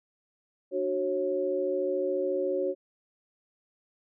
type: tone cluster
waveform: sine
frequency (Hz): 298.2 / 372.2 / 547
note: D4 / F#4 / C#5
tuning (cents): +27 / +10 / -23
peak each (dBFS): -36 / -29 / -29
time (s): 0.71-2.75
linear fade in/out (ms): 50
effects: none